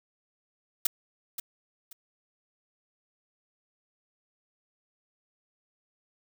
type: noise with echo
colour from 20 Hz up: blue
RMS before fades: -23 dBFS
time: 0.85-0.87 s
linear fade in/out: 5 ms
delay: 530 ms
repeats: 2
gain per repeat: -11 dB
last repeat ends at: 1.93 s
effects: none